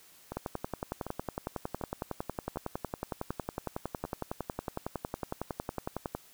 two click trains, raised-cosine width 1 ms, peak -19 / -23 dBFS, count 64 / 6, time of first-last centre 0.37-6.15 / 0.32-4.051 s, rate 10.9 / 1.34 Hz, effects white hiss -58 dBFS RMS until 6.33 s

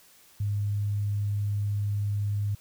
sine tone, 102.5 Hz, G#2, 22 cents flat, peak -25 dBFS, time 0.4-2.55 s, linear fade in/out 5 ms, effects white hiss -57 dBFS RMS until 2.6 s

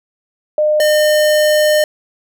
sine / square tone pair in turn, 607 / 607 Hz, D#5 / D#5, -43 / -43 cents, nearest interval unison, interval 0 cents, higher neither, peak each -10 dBFS, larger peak neither, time 0.58-0.8 / 0.8-1.84 s, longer second, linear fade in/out 2 ms, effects none

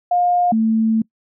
sine tone pair in turn, 710 / 222.3 Hz, F5 / A3, +28 / +18 cents, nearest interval octave + minor sixth, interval 2010 cents, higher first, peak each -13 dBFS, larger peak neither, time 0.11-0.52 / 0.52-1.02 s, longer second, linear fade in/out 5 ms, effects noise-tail reverb RT60 0.1 s tail -24 dB re dry

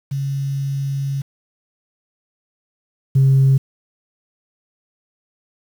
sine tone pair in turn, 138.1 / 134.79 Hz, C#3 / C#3, -6 / -48 cents, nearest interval unison, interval 42 cents, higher first, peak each -19 / -8 dBFS, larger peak second, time 0.11-1.22 / 3.15-3.58 s, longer first, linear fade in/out 10 ms, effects tanh soft clip ceiling -7 dBFS + 7-bit

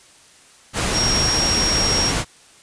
sine tone in noise, 5588 Hz, F8, in tune, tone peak -18 dBFS, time 0.92-2.13 s, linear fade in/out 50 ms, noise pink, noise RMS -21 dBFS, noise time 0.73-2.25 s, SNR 0 dB, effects white hiss -49 dBFS RMS until 2.62 s + resampled to 22050 Hz

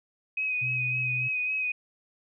sine tone with vibrato, 2519 Hz, D#7, 21 cents sharp, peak -26 dBFS, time 0.37-1.72 s, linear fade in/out 5 ms, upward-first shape sine, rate 3.6 Hz, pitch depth 27 cents each way
sine tone, 126.3 Hz, B2, 39 cents sharp, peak -33 dBFS, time 0.61-1.29 s, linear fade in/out 20 ms
effects none

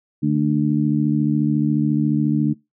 harmonic tone, 74.2 Hz, D2, 18 cents sharp, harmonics 2 / 3 / 4, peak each -20 / -20 / -20 dBFS, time 0.22-2.54 s, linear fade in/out 20 ms, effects noise-tail reverb RT60 0.2 s tail -23 dB re dry

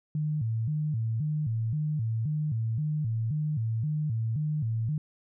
sine tone with vibrato, 130.81 Hz, C3, in tune, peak -26 dBFS, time 0.15-4.98 s, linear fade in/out 2 ms, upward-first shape square, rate 1.9 Hz, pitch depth 260 cents each way, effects none

